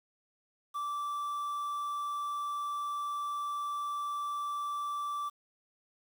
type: tone with quantisation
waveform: triangle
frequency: 1166 Hz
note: D6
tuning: 13 cents flat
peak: -31 dBFS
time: 0.74-5.3 s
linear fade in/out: 20 ms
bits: 9
effects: none